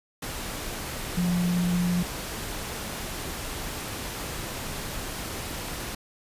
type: tone in noise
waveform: sine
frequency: 176.7 Hz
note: F3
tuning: 21 cents sharp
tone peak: -22 dBFS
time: 1.17-2.03 s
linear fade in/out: 5 ms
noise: pink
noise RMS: -34 dBFS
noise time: 0.22-5.95 s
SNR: +9 dB
effects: resampled to 32000 Hz